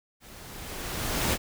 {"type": "noise with level ramp", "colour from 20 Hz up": "pink", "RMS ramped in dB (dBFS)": [-49, -24], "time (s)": [0.2, 1.38], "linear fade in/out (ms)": 50, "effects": []}